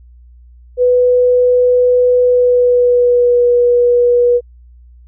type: tone with pitch glide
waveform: sine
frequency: 495.6 to 484.8 Hz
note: B4 to B4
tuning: +6 to -32 cents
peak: -7 dBFS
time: 0.77-4.41 s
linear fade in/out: 50 ms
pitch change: -38 cents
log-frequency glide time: 2.22-3.45 s
effects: added 60 Hz sine -38 dBFS peak until 5.07 s